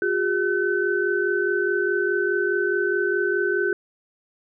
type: tone cluster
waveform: sine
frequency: 359.5 / 404.3 / 1518 Hz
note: F#4 / G#4 / F#6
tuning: -50 / -46 / +44 cents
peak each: -24 dBFS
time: 0.02-3.73 s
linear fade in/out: 2 ms
effects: none